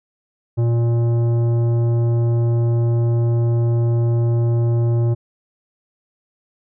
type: tone with tanh clipping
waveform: sine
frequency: 117.4 Hz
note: A#2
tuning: 13 cents sharp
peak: -16 dBFS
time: 0.57-5.15 s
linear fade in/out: 20 ms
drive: 12 dB
effects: none